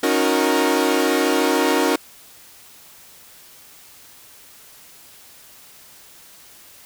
sawtooth chord, D# minor seventh, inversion third, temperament equal with one note detuned, 277.2 / 311.1 / 363.6 / 466.2 Hz, C#4 / D#4 / F#4 / A#4, 0 / 0 / -30 / 0 cents, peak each -18 dBFS, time 0.03-1.96 s, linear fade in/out 5 ms, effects white hiss -46 dBFS RMS until 6.85 s

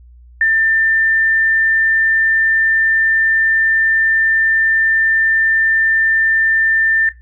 sine tone, 1790 Hz, A6, 29 cents sharp, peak -10 dBFS, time 0.41-7.09 s, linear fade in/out 2 ms, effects noise-tail reverb RT60 0.2 s tail -17 dB re dry + added 60 Hz sine -39 dBFS peak until 7.21 s

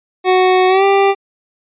25% pulse tone with pitch glide, 370 to 394.3 Hz, F#4 to G4, 0 to +10 cents, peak -5 dBFS, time 0.24-1.15 s, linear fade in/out 50 ms, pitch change +110 cents, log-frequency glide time 0.68-0.84 s, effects resampled to 8000 Hz

